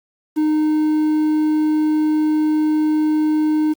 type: tone with quantisation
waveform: triangle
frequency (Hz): 307.5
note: D#4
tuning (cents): -20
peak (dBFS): -12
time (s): 0.36-3.74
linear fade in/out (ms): 20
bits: 7
effects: Opus 48 kbps